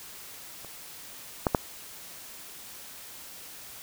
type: clicks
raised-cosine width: 1 ms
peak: -30 / -8 / -6 dBFS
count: 3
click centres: 0.647 / 1.468 / 1.548 s
effects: white hiss -45 dBFS RMS until 3.82 s